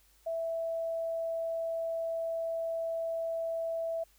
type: tone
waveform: sine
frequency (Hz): 659.3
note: E5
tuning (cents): 0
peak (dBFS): -31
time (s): 0.26-4.04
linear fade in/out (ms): 10
effects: added 50 Hz sine -66 dBFS peak until 4.18 s + white hiss -66 dBFS RMS until 4.18 s